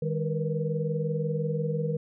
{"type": "tone cluster", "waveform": "sine", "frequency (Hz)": [155.8, 201.5, 468.4, 488.6], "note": ["D#3", "G3", "A#4", "B4"], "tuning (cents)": [3, 48, 8, -19], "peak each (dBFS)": [-28, -37, -32, -34], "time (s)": [0.02, 1.97], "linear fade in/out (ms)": 5, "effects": []}